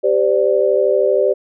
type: chord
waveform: sine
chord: G suspended fourth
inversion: none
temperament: equal with one note detuned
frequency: 392 / 514.6 / 587.3 Hz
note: G4 / C5 / D5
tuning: 0 / -29 / 0 cents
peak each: -16 dBFS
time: 0.03-1.34 s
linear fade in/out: 20 ms
effects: none